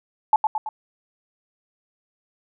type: tone with echo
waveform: sine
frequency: 865 Hz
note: A5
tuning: 30 cents flat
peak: -11 dBFS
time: 0.33-0.36 s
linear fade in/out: 2 ms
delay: 110 ms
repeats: 3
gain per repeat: -5 dB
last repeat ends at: 0.69 s
effects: none